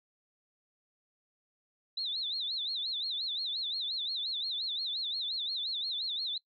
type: tone with vibrato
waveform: sine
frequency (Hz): 3862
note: B7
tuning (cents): -39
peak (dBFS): -32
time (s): 1.97-6.38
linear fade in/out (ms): 5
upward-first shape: sine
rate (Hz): 5.7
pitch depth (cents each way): 190
effects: noise-tail reverb RT60 0.1 s tail -23 dB re dry